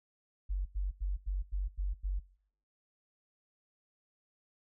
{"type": "tone bursts", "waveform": "sine", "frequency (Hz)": 47.31, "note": "F#1", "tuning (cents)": 39, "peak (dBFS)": -30, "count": 7, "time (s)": [0.49, 2.202], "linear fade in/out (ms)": 20, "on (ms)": 170, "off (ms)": 87, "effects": ["noise-tail reverb RT60 0.7 s tail -23 dB re dry"]}